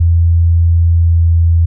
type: tone with pitch glide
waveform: sine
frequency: 84.2 to 83.62 Hz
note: E2 to E2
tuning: +37 to +25 cents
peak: -6 dBFS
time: 0-1.66 s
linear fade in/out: 10 ms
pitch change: -12 cents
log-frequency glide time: 0.94-1.23 s
effects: none